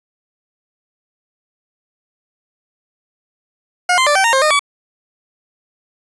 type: tone with pitch steps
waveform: 20% pulse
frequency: 718 / 1041 / 587 / 772 / 925 / 532 / 612 / 1141 Hz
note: F5 / C6 / D5 / G5 / A#5 / C5 / D#5 / C#6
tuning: +48 / -9 / -1 / -27 / -14 / +29 / -29 / +50 cents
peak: -6 dBFS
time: 3.89-4.594 s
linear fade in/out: 5 ms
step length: 88 ms
effects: resampled to 24000 Hz + 7-bit